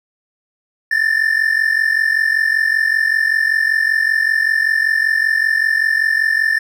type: tone pair together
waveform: triangle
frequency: 1754.8 / 1800 Hz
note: A6 / A6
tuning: -5 / +39 cents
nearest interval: unison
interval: 44 cents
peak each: -14 dBFS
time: 0.91-6.59 s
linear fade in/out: 5 ms
effects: none